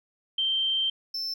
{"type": "tone pair in turn", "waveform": ["sine", "triangle"], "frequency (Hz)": [3136, 5315], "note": ["G7", "E8"], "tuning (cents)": [0, 13], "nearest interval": "major sixth", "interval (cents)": 913, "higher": "second", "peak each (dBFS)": [-23, -28], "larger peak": "first", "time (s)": [[0.38, 0.9], [1.14, 1.34]], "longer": "first", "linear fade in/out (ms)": 5, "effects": []}